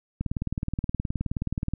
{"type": "click train", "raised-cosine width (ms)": 5, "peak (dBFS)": -15, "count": 30, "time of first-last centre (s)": [0.21, 1.736], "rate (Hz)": 19, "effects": []}